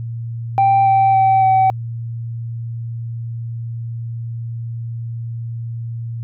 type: tone with pitch steps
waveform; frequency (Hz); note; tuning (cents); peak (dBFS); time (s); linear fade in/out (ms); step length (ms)
sine; 784 / 776.8 / 769.6 / 762.6; G5 / G5 / G5 / G5; 0 / -16 / -32 / -48; -8; 0.58-1.7; 0; 280
effects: tanh soft clip ceiling -8 dBFS + added 116 Hz sine -23 dBFS peak until 6.23 s